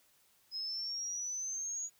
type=exponential sweep; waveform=sine; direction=up; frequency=5080 to 6770 Hz; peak=-36 dBFS; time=0.51-1.9 s; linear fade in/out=50 ms; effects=white hiss -69 dBFS RMS until 1.99 s